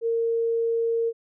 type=tone; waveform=sine; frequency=460 Hz; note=A#4; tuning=23 cents flat; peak=-21 dBFS; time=0.01-1.13 s; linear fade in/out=50 ms; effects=none